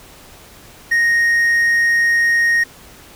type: tone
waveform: triangle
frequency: 1864.7 Hz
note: A#6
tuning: in tune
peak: -10 dBFS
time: 0.91-2.64 s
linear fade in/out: 10 ms
effects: pink hiss -42 dBFS RMS until 3.15 s